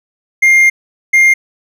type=tone bursts at uneven times; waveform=triangle; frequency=2115 Hz; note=C7; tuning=18 cents sharp; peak=-3 dBFS; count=2; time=0.42-0.7 / 1.13-1.34 s; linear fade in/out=10 ms; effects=none